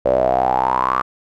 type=tone with band-pass filter sweep; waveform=sawtooth; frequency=64 Hz; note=C2; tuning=38 cents flat; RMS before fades=-17 dBFS; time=0.05-1.02 s; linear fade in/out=10 ms; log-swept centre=550 to 1200 Hz; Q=9.3; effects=none